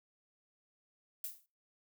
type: noise with exponential decay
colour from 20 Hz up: violet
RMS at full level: -37 dBFS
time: 1.24-1.46 s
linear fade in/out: 2 ms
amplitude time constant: 47 ms
effects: noise-tail reverb RT60 0.3 s tail -22 dB re dry